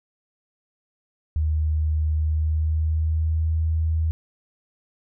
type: tone with pitch glide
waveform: sine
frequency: 77.4 to 79.99 Hz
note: D#2 to D#2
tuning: -9 to +48 cents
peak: -19 dBFS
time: 1.36-4.11 s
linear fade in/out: 0 ms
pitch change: +57 cents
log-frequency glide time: 2.16-3.52 s
effects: none